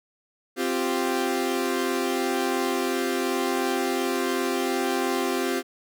sawtooth chord, C suspended fourth, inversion none, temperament equal, 261.6 / 349.2 / 392 Hz, C4 / F4 / G4, 0 / 0 / 0 cents, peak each -24 dBFS, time 0.56-5.63 s, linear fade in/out 50 ms, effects none

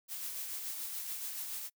blue noise with tremolo, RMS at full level -39 dBFS, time 0.08-1.7 s, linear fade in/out 50 ms, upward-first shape sine, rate 7 Hz, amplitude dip 35%, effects noise-tail reverb RT60 0.1 s tail -26 dB re dry

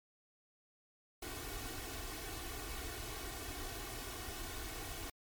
pink noise with comb filter, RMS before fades -44 dBFS, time 1.22-5.1 s, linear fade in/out 5 ms, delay 2.7 ms, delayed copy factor +0.85, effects MP3 96 kbps

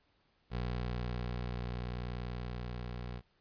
20% pulse tone with level ramp, 60.6 Hz, B1, 32 cents flat, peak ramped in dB -29 to -35 dBFS, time 0.5-3.22 s, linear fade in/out 50 ms, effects pink hiss -73 dBFS RMS until 3.4 s + resampled to 11025 Hz

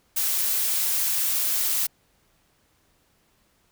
blue noise, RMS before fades -24 dBFS, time 0.16-1.87 s, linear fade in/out 10 ms, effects pink hiss -65 dBFS RMS until 3.71 s

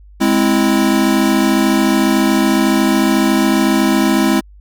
square chord, Ab augmented, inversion none, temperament equal, 207.7 / 261.6 / 329.6 Hz, Ab3 / C4 / E4, 0 / 0 / 0 cents, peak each -16 dBFS, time 0.2-4.41 s, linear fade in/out 20 ms, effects added 50 Hz sine -38 dBFS peak until 4.6 s

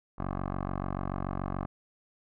10% pulse tone with low-pass filter, 46.92 Hz, F#1, 25 cents sharp, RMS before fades -34 dBFS, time 0.18-1.66 s, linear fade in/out 10 ms, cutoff 1100 Hz, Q 2.4, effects none

